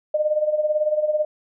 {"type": "tone with tremolo", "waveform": "sine", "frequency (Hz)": 608, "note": "D#5", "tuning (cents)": -40, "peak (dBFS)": -15, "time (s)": [0.14, 1.25], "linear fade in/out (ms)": 5, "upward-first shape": "sine", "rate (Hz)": 18, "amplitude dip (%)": 70, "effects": []}